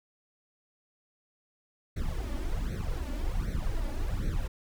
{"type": "noise with flanger", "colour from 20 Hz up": "brown", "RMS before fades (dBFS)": -31, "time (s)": [1.96, 4.48], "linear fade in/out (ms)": 10, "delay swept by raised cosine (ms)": [0.49, 3.49], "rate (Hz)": 1.3, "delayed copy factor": 1, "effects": []}